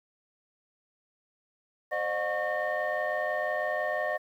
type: tone cluster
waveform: sine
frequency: 523 / 609 / 719 / 1105 / 1827 Hz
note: C5 / D#5 / F#5 / C#6 / A#6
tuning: -1 / -37 / -50 / -6 / -35 cents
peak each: -36 / -30 / -33 / -38 / -32 dBFS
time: 1.91-4.18 s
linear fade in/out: 20 ms
effects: tanh soft clip ceiling -21 dBFS + 10-bit